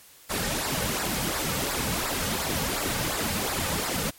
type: noise with flanger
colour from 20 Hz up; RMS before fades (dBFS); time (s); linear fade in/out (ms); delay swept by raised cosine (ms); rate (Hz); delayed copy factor
pink; -28; 0.29-4.11; 20; 0.31 to 3.01; 2.8; -0.65
effects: white hiss -52 dBFS RMS until 4.18 s + MP3 64 kbps